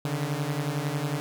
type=beating tone pair; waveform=sawtooth; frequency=140 / 151 Hz; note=C#3 / D3; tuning=+18 / +48 cents; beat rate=11 Hz; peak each=-26 dBFS; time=0.05-1.2 s; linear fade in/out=0 ms; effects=none